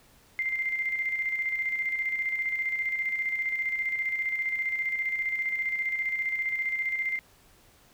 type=tone with tremolo; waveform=sine; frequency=2093 Hz; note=C7; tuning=in tune; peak=-25 dBFS; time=0.39-7.19 s; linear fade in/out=0 ms; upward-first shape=square; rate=15 Hz; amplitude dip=45%; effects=pink hiss -59 dBFS RMS until 7.93 s